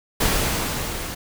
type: noise with level ramp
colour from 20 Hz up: pink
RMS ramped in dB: -19 to -31 dBFS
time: 0.2-1.15 s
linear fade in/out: 10 ms
effects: none